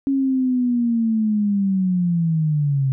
sine linear sweep, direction down, 275.8 to 131.7 Hz, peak -16 dBFS, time 0.07-2.92 s, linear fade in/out 0 ms, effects none

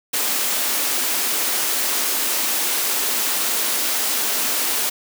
white high-pass noise, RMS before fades -21 dBFS, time 0.13-4.9 s, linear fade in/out 10 ms, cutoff 220 Hz, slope 48 dB/octave, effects none

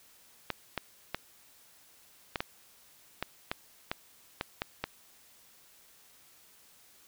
clicks, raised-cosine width 0.3 ms, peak -15 dBFS, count 11, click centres 0.503 / 0.777 / 1.146 / 2.358 / 2.405 / 3.226 / 3.515 / 3.915 / 4.411 / 4.619 / 4.84 s, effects white hiss -60 dBFS RMS until 7.07 s

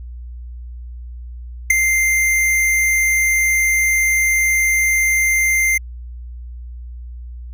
square tone with ADSR envelope, 2093 Hz, C7, in tune, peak -6 dBFS, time 1.7-5.78 s, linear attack 6 ms, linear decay 8 ms, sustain -8 dB, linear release 8 ms, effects added 60 Hz sine -29 dBFS peak until 7.53 s

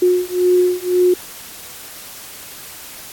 sine beating tone pair, 360 / 361.9 Hz, F#4 / F#4, -47 / -38 cents, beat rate 1.9 Hz, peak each -15 dBFS, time 0.02-1.14 s, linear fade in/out 5 ms, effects white hiss -35 dBFS RMS until 3.12 s + AAC 64 kbps

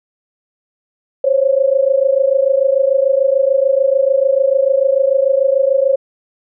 sine tone pair together, 527.6 / 554.4 Hz, C5 / C#5, +14 / 0 cents, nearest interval minor second, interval 86 cents, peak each -13 dBFS, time 1.24-5.96 s, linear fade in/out 5 ms, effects none

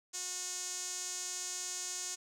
sawtooth tone with band-pass filter, 362.9 Hz, F#4, 34 cents flat, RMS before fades -40 dBFS, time 0.13-2.16 s, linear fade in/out 20 ms, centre 6800 Hz, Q 3.8, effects none

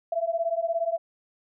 sine beating tone pair, 660 / 677 Hz, E5 / E5, +2 / +46 cents, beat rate 17 Hz, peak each -27 dBFS, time 0.12-0.98 s, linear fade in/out 5 ms, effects none

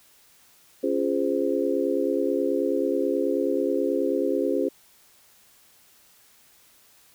sine chord, Db major seventh, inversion none, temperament just, 277.2 / 346.5 / 415.8 / 519.7 Hz, Db4 / F4 / Ab4 / C5, 0 / -14 / +2 / -12 cents, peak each -27 dBFS, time 0.83-4.69 s, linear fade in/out 10 ms, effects white hiss -57 dBFS RMS until 7.14 s

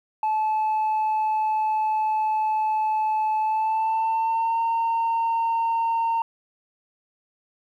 sine tone with pitch glide, 866 to 915.4 Hz, A5 to A#5, -28 to -32 cents, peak -18 dBFS, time 0.23-6.22 s, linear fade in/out 2 ms, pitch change +96 cents, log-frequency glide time 3.39-4.6 s, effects tanh soft clip ceiling -19 dBFS + 10-bit

